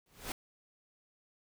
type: noise with exponential growth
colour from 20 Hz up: pink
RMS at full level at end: -35 dBFS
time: 0.06-0.32 s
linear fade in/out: 2 ms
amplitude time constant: 55 ms
effects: none